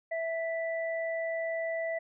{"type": "tone pair together", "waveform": "sine", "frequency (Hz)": [657.9, 1975.5], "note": ["E5", "B6"], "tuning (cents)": [-4, 0], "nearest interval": "octave + perfect fifth", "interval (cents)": 1904, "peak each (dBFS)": [-31, -37], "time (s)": [0.11, 1.99], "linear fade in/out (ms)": 10, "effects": []}